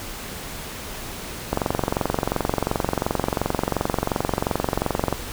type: click train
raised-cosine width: 1 ms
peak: -6 dBFS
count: 83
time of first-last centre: 1.53-5.126 s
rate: 22.8 Hz
effects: pink hiss -34 dBFS RMS until 5.32 s